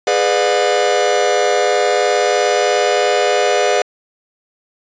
45% pulse chord, G# diminished seventh, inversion none, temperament just, 415.3 / 498.4 / 598 / 717.6 Hz, G#4 / B4 / D5 / F5, 0 / +16 / +31 / +47 cents, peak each -18 dBFS, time 0.07-3.82 s, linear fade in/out 2 ms, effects resampled to 16000 Hz

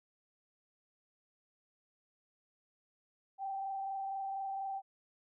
sine tone with frequency modulation, 780 Hz, G5, 9 cents flat, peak -36 dBFS, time 3.38-4.82 s, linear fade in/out 50 ms, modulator 24.2 Hz, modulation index 0.49, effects none

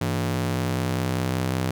sawtooth ring-modulated tone, 130.6 Hz, C3, 3 cents flat, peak -16 dBFS, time 0.01-1.71 s, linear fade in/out 5 ms, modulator 32.6 Hz, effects none

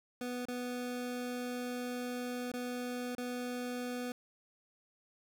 25% pulse tone with dropouts, 246.9 Hz, B3, in tune, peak -33 dBFS, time 0.21-4.12 s, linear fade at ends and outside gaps 2 ms, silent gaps 0.454-0.484 / 2.517-2.538 / 3.151-3.181 s, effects none

